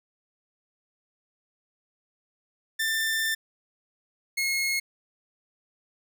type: tone pair in turn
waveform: sawtooth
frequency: 1784 / 2164 Hz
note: A6 / C#7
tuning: +23 / -42 cents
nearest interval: minor third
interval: 335 cents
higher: second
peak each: -21 dBFS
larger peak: neither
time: 2.79-3.35 / 4.37-4.8 s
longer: first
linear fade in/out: 10 ms
effects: none